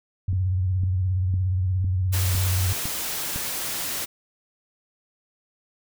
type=tone with vibrato; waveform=sine; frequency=92.5 Hz; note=F#2; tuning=in tune; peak=-20 dBFS; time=0.28-2.73 s; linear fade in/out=5 ms; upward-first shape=triangle; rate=17 Hz; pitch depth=92 cents each way
type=click train; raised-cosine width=5 ms; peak=-20 dBFS; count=7; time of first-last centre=0.33-3.36 s; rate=1.98 Hz
type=noise; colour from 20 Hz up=white; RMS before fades=-29 dBFS; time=2.12-4.06 s; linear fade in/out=20 ms
effects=none